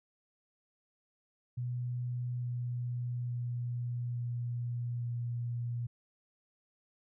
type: tone with pitch steps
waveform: sine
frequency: 122.9 / 122.05 / 121.21 / 120.37 / 119.54 Hz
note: B2 / B2 / B2 / B2 / A#2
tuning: -8 / -20 / -32 / -44 / +44 cents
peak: -33 dBFS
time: 1.57-5.87 s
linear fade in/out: 10 ms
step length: 860 ms
effects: none